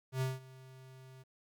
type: tone with ADSR envelope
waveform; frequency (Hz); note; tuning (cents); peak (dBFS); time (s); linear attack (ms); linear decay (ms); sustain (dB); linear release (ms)
square; 130.81; C3; 0; -31; 0.12-1.24; 93; 180; -21; 26
effects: 12-bit